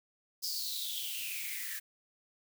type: noise with high-pass filter sweep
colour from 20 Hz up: blue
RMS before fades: -38 dBFS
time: 0.42-1.8 s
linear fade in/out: 20 ms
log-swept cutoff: 5100 to 1700 Hz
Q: 9
effects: none